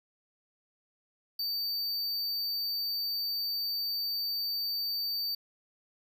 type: tone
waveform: square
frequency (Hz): 4604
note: D8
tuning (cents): -35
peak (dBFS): -31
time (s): 1.39-5.35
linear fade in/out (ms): 5
effects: none